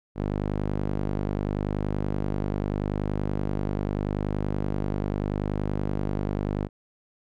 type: tone with band-pass filter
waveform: sawtooth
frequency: 50.4 Hz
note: G1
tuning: 49 cents sharp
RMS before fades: -28 dBFS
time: 0.15-6.69 s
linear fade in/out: 50 ms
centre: 270 Hz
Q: 0.58
effects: none